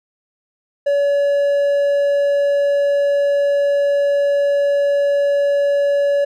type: tone with hard clipping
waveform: triangle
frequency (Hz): 568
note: C#5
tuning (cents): +42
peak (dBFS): -14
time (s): 0.86-6.25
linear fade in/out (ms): 10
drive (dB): 6
effects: none